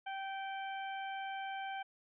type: harmonic tone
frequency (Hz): 778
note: G5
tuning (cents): -13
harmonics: 1 / 2 / 3 / 4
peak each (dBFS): -40 / -46 / -50 / -52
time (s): 0.06-1.83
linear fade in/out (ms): 10
effects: none